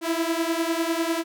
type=beating tone pair; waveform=sawtooth; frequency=325.8 / 335.8 Hz; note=E4 / E4; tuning=-20 / +32 cents; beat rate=10 Hz; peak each=-22 dBFS; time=0.01-1.24 s; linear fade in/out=50 ms; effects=none